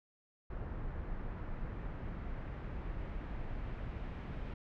brown noise with low-pass filter sweep, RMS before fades -41 dBFS, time 0.5-4.54 s, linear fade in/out 5 ms, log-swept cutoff 1600 to 2500 Hz, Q 1.2, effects none

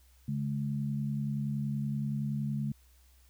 sine tone pair together, 141.69 / 212.3 Hz, C#3 / G#3, +38 / +38 cents, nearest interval perfect fifth, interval 700 cents, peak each -32 / -34 dBFS, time 0.28-2.72 s, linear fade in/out 5 ms, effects added 63 Hz sine -59 dBFS peak until 3.29 s + white hiss -67 dBFS RMS until 3.29 s

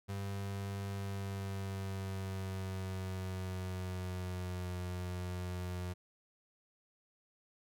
35% pulse tone with pitch glide, 98.8 to 90.08 Hz, G2 to F#2, +14 to -46 cents, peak -36 dBFS, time 0.08-5.94 s, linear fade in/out 20 ms, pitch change -160 cents, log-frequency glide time 0.93-4.76 s, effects none

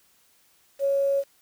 sine tone with quantisation, 554.4 Hz, C#5, in tune, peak -20 dBFS, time 0.79-1.24 s, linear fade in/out 50 ms, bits 8, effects white hiss -62 dBFS RMS until 1.41 s

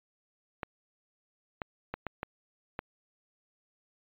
clicks, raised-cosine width 0.5 ms, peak -19 dBFS, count 6, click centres 0.632 / 1.618 / 1.94 / 2.067 / 2.231 / 2.791 s, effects resampled to 8000 Hz

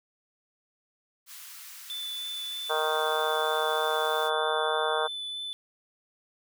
white high-pass noise, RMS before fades -45 dBFS, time 1.26-4.31 s, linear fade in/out 50 ms, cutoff 1100 Hz, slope 24 dB/octave
triangle tone with vibrato, 3500 Hz, A7, 10 cents flat, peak -32 dBFS, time 1.9-5.53 s, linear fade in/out 0 ms, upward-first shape sine, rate 3.2 Hz, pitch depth 9 cents each way
harmonic tone, 155.56 Hz, D#3, in tune, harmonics 3 / 4 / 5 / 6 / 7 / 8 / 9 / 10, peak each -31 / -32 / -33 / -34 / -34 / -35 / -36 / -36 dBFS, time 2.69-5.08 s, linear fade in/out 20 ms
effects none

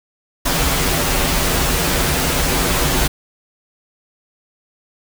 pink noise with comb filter, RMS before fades -17 dBFS, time 0.45-3.08 s, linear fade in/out 10 ms, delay 9.5 ms, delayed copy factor -0.7, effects none

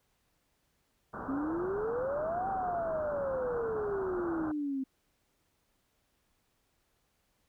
white low-pass noise, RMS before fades -41 dBFS, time 1.13-4.52 s, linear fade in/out 10 ms, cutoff 1500 Hz, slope 96 dB/octave
sine exponential two-way sweep, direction up then down, 261.6 to 785 to 261.6 Hz, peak -31 dBFS, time 1.28-4.84 s, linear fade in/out 10 ms, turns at 2.49 s
effects pink hiss -75 dBFS RMS until 7.48 s

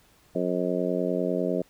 harmonic tone, 90 Hz, F#2, 47 cents flat, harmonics 2 / 3 / 4 / 5 / 6 / 7, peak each -31 / -31 / -31 / -31 / -31 / -31 dBFS, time 0.35-1.62 s, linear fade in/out 5 ms, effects pink hiss -60 dBFS RMS until 1.69 s

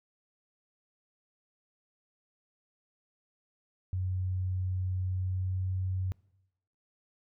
sine tone with pitch glide, 92.5 to 93.3 Hz, F#2 to F#2, 0 to +15 cents, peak -29 dBFS, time 3.93-6.12 s, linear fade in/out 0 ms, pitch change +15 cents, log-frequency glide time 5.06-5.68 s, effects noise-tail reverb RT60 0.9 s tail -24 dB re dry

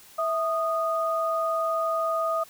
sine tone pair together, 655 / 1236.5 Hz, E5 / D#6, -11 / -11 cents, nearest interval major seventh, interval 1100 cents, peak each -26 dBFS, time 0.18-2.44 s, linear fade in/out 10 ms, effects white hiss -51 dBFS RMS until 2.49 s

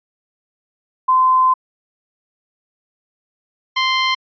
sine / 15% pulse tone pair in turn, 1031 / 1043.6 Hz, C6 / C6, -26 / -5 cents, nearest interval unison, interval 21 cents, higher second, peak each -10 / -8 dBFS, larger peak second, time 1.08-1.54 / 3.76-4.15 s, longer first, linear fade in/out 10 ms, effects resampled to 11025 Hz

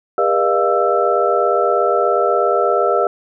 sine tone cluster, 403.1 / 480 / 607 / 695 / 1326 Hz, G4 / B4 / D#5 / F5 / E6, +48 / -49 / -43 / -9 / +10 cents, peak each -19 dBFS, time 0.18-3.07 s, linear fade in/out 2 ms, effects none

